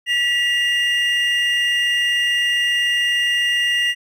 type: tone pair together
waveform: triangle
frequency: 1944.1 / 2817 Hz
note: B6 / F7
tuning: -28 / +14 cents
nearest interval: tritone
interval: 642 cents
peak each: -17 dBFS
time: 0.06-3.95 s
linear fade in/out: 50 ms
effects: none